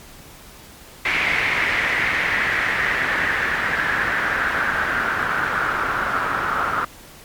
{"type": "noise with low-pass filter sweep", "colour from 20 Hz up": "white", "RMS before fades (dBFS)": -21, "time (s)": [1.05, 6.85], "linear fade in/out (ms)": 5, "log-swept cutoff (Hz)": [2200, 1300], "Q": 4.6, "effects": ["pink hiss -43 dBFS RMS until 7.24 s", "MP3 96 kbps"]}